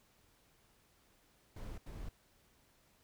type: noise bursts at uneven times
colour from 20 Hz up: brown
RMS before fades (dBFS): -45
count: 2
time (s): 1.56-1.78 / 1.86-2.09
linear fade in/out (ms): 5
effects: pink hiss -70 dBFS RMS until 3.03 s